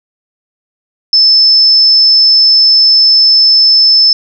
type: tone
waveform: sine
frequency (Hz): 5260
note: E8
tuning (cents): -5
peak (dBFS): -3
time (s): 1.13-4.13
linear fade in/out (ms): 2
effects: none